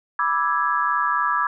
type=chord; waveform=sine; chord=E dominant seventh; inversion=second; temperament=equal with one note detuned; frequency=982.6 / 1174.7 / 1318.5 / 1661.2 Hz; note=B5 / D6 / E6 / G#6; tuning=-9 / 0 / 0 / 0 cents; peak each=-25 / -22 / -25 / -25 dBFS; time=0.19-1.47 s; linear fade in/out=2 ms; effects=none